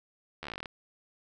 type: slowing click train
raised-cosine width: 0.3 ms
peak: -22 dBFS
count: 13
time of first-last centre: 0.43-0.658 s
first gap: 12 ms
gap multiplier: 1.08
effects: none